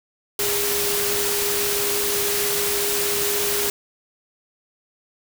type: tone in noise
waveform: sine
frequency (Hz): 408.1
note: G#4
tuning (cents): -30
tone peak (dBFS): -26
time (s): 0.39-3.7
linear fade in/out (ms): 2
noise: white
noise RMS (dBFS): -23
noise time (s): 0.39-3.7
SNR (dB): -6
effects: none